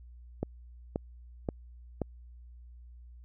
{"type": "click train", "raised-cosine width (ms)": 2, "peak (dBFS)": -17, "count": 4, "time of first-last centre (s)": [0.43, 2.017], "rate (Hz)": 1.89, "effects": ["added 60 Hz sine -48 dBFS peak until 3.24 s"]}